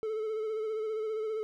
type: tone with vibrato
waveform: triangle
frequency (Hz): 435.6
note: A4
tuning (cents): -17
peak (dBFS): -29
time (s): 0.03-1.43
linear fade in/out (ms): 0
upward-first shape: sine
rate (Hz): 15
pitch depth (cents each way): 38
effects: none